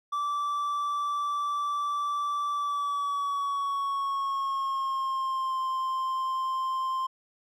triangle tone with pitch glide, 1163 to 1048.2 Hz, D6 to C6, -17 to +3 cents, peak -25 dBFS, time 0.12-7.07 s, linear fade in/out 10 ms, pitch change -180 cents, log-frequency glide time 2.51-5.61 s, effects none

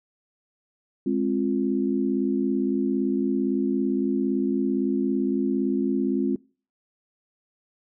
sine chord, F minor, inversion first, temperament equal with one note detuned, 207.7 / 265.4 / 349.2 Hz, Ab3 / C4 / F4, 0 / +25 / 0 cents, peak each -26 / -24 / -27 dBFS, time 1.06-6.36 s, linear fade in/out 5 ms, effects noise-tail reverb RT60 0.4 s tail -24 dB re dry

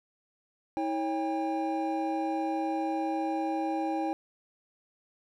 triangle tone cluster, 320.8 / 553 / 801 Hz, E4 / C#5 / G5, -47 / -4 / +37 cents, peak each -29 / -35 / -30 dBFS, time 0.77-4.13 s, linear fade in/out 0 ms, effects none

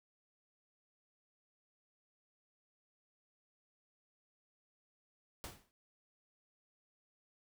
pink noise with exponential decay, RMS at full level -43 dBFS, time 5.44-5.71 s, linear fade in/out 0 ms, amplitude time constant 57 ms, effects none

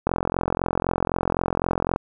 click train, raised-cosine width 1 ms, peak -7 dBFS, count 84, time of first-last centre 0.07-1.961 s, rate 43.9 Hz, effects none

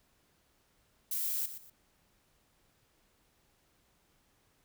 violet noise with echo, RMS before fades -34 dBFS, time 1.11-1.46 s, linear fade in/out 5 ms, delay 120 ms, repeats 2, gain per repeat -11 dB, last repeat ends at 1.7 s, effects pink hiss -71 dBFS RMS until 4.64 s

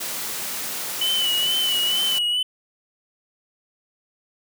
white high-pass noise, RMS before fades -29 dBFS, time 0-2.19 s, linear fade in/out 10 ms, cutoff 130 Hz, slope 24 dB/octave
triangle tone with vibrato, 2984 Hz, F#7, 14 cents sharp, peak -18 dBFS, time 1.01-2.43 s, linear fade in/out 5 ms, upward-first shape sine, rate 2.2 Hz, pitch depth 52 cents each way
effects none

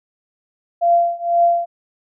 sine tone with tremolo, 688 Hz, F5, 26 cents flat, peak -9 dBFS, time 0.81-1.66 s, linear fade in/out 20 ms, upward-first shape triangle, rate 2 Hz, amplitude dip 95%, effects none

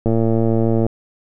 click train, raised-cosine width 2 ms, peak -5 dBFS, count 92, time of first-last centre 0.06-0.865 s, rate 113 Hz, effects none

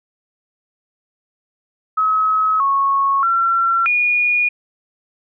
sine tone with pitch steps, 1281 / 1101 / 1358 / 2444 Hz, E6 / C#6 / F6 / D#7, -50 / -12 / -49 / -32 cents, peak -13 dBFS, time 1.97-4.49 s, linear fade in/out 10 ms, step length 630 ms, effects none

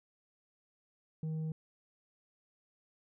sine tone with tanh clipping, 157.9 Hz, D#3, 26 cents sharp, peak -35 dBFS, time 1.23-1.52 s, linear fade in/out 2 ms, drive 4 dB, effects none

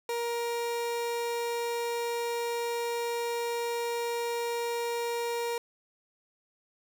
30% pulse tone, 471 Hz, A#4, 18 cents sharp, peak -27 dBFS, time 0.09-5.58 s, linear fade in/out 2 ms, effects none

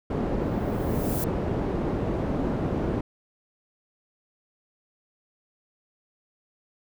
white low-pass noise, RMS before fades -27 dBFS, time 0.1-3.01 s, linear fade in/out 5 ms, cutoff 380 Hz, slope 12 dB/octave
violet noise with exponential growth, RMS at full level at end -30 dBFS, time 0.41-1.24 s, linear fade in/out 1 ms, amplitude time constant 180 ms
effects none

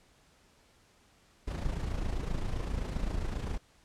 brown noise with amplitude modulation, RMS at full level -31 dBFS, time 1.47-3.58 s, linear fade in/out 10 ms, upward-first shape sine, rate 27.6 Hz, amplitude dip 55%, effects pink hiss -64 dBFS RMS until 3.84 s + low-pass 9000 Hz 12 dB/octave

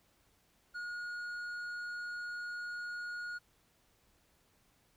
sine tone with tanh clipping, 1441 Hz, F#6, 46 cents flat, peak -40 dBFS, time 0.74-3.39 s, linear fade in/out 20 ms, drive 7 dB, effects pink hiss -71 dBFS RMS until 4.96 s

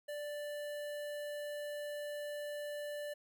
square tone with notch filter, 587.3 Hz, D5, in tune, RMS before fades -42 dBFS, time 0.08-3.14 s, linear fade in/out 10 ms, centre 5700 Hz, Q 1.4, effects none

